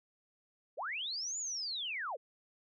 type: linear two-way sweep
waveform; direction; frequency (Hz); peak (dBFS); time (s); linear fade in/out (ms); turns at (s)
sine; up then down; 409.2 to 7070 to 409.2; -36; 0.77-2.17; 20; 1.38
effects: none